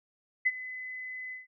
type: tone with ADSR envelope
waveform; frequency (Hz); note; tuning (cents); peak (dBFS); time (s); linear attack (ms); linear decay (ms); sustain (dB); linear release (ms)
sine; 2019; B6; +38; -20; 0.45-1.47; 17; 39; -17; 150
effects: none